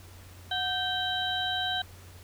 harmonic tone with a mistuned harmonic, 780 Hz, G5, 9 cents flat, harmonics 1 / 2 / 4 / 5, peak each -33 / -33 / -33 / -33 dBFS, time 0.51-1.82 s, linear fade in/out 5 ms, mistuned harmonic 1, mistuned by -110 cents, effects added 90 Hz sine -48 dBFS peak until 2.23 s + pink hiss -53 dBFS RMS until 2.23 s

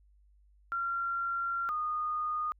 sine tone pair in turn, 1376 / 1229 Hz, F6 / D#6, -26 / -22 cents, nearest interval major second, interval 196 cents, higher first, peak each -30 / -30 dBFS, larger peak neither, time 0.72-1.69 / 1.69-2.52 s, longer first, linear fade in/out 0 ms, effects added 50 Hz sine -60 dBFS peak until 2.59 s

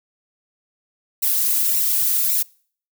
violet noise with flanger, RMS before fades -19 dBFS, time 1.22-2.43 s, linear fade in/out 10 ms, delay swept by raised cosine 0.61 to 3.21 ms, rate 1.8 Hz, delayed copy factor -0.9, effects noise-tail reverb RT60 0.5 s tail -25 dB re dry

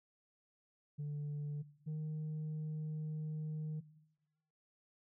sine tone pair in turn, 146.83 / 154.42 Hz, D3 / D#3, 0 / -13 cents, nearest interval minor second, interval 87 cents, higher second, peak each -36 / -35 dBFS, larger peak second, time 0.98-1.63 / 1.86-3.81 s, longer second, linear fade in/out 20 ms, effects noise-tail reverb RT60 1.0 s tail -19 dB re dry + tanh soft clip ceiling -37 dBFS

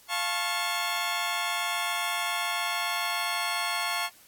15% pulse chord, F augmented, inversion none, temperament just, 698.5 / 873.1 / 1091.3 Hz, F5 / A5 / C#6, 0 / -14 / -27 cents, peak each -26 / -27 / -24 dBFS, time 0.08-4.1 s, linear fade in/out 50 ms, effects white hiss -56 dBFS RMS until 4.27 s + AAC 64 kbps

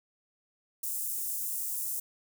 white high-pass noise, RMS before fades -34 dBFS, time 0.83-2 s, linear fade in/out 5 ms, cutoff 7600 Hz, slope 24 dB/octave, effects none

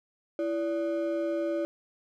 triangle ring-modulated tone, 455.7 Hz, A#4, 39 cents flat, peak -22 dBFS, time 0.39-1.65 s, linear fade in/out 0 ms, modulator 122 Hz, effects none

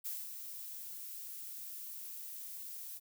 violet noise with ADSR envelope, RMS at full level -39 dBFS, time 0.04-3 s, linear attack 21 ms, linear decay 200 ms, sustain -7 dB, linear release 36 ms, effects none

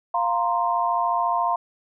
sine chord, F suspended fourth, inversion none, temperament equal, 698.5 / 932.3 / 1046.5 Hz, F5 / Bb5 / C6, 0 / 0 / 0 cents, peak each -24 dBFS, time 0.14-1.56 s, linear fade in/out 5 ms, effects none

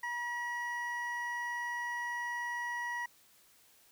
triangle tone pair together, 960 / 1921.2 Hz, B5 / B6, -49 / -48 cents, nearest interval octave, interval 1201 cents, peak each -37 / -35 dBFS, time 0.03-3.06 s, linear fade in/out 5 ms, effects white hiss -64 dBFS RMS until 3.91 s

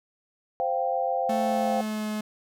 sine chord, C suspended fourth, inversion none, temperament just, 523.3 / 697.7 / 784.9 Hz, C5 / F5 / G5, 0 / -2 / +2 cents, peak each -28 dBFS, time 0.6-1.81 s, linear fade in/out 0 ms
45% pulse tone with pitch glide, 220 to 213.4 Hz, A3 to G#3, 0 to +47 cents, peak -28 dBFS, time 1.29-2.21 s, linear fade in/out 5 ms, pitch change -53 cents, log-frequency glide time 1.42-2.09 s
effects none

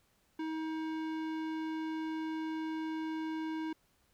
sine tone with tanh clipping, 317.3 Hz, D#4, 34 cents sharp, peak -37 dBFS, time 0.39-3.73 s, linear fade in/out 5 ms, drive 18 dB, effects pink hiss -72 dBFS RMS until 4.13 s

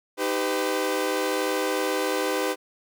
sawtooth chord, Eb augmented, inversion none, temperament equal with one note detuned, 311.1 / 392 / 505.7 Hz, Eb4 / G4 / B4, 0 / 0 / +41 cents, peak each -26 / -24 / -23 dBFS, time 0.17-2.56 s, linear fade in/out 50 ms, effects none

